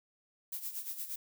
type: noise with tremolo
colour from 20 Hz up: violet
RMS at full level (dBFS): -38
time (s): 0.52-1.16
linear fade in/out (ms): 5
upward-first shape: sine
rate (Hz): 8.6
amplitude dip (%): 70
effects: none